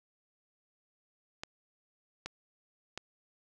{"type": "clicks", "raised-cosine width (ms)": 0.2, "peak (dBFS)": -21, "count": 3, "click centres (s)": [1.435, 2.26, 2.976], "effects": []}